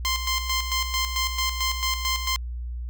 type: tone with tremolo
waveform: 10% pulse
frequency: 1046.5 Hz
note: C6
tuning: in tune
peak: -14 dBFS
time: 0.05-2.36 s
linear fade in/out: 0 ms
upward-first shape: square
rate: 4.5 Hz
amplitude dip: 60%
effects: added 60 Hz sine -29 dBFS peak until 2.89 s